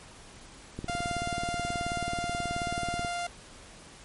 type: click train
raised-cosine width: 3 ms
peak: -22 dBFS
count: 43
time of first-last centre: 0.79-3.048 s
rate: 18.6 Hz
type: tone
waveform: sawtooth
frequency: 698.5 Hz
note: F5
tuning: in tune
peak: -27 dBFS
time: 0.88-3.27 s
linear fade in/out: 5 ms
effects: pink hiss -50 dBFS RMS until 4.04 s + MP3 48 kbps